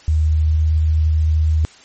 sine tone with pitch glide, 77.78 to 78.32 Hz, D#2 to D#2, 0 to +12 cents, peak -12 dBFS, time 0.08-1.65 s, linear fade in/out 0 ms, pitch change +12 cents, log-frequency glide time 0.42-0.6 s, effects white hiss -45 dBFS RMS until 1.84 s + MP3 32 kbps

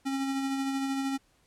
square tone with tremolo, 271.1 Hz, C#4, 38 cents flat, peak -28 dBFS, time 0.05-1.18 s, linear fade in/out 20 ms, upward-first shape sine, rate 13 Hz, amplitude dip 30%, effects pink hiss -67 dBFS RMS until 1.46 s + low-pass 11000 Hz 12 dB/octave

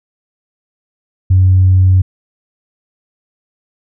sine tone, 93.1 Hz, F#2, 11 cents sharp, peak -4 dBFS, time 1.3-2.02 s, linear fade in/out 10 ms, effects tanh soft clip ceiling -1 dBFS

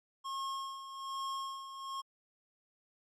square tone with tremolo, 1081 Hz, C#6, 44 cents flat, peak -36 dBFS, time 0.24-2.02 s, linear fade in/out 20 ms, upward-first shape sine, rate 1.2 Hz, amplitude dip 65%, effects low-pass 8000 Hz 12 dB/octave + MP3 96 kbps

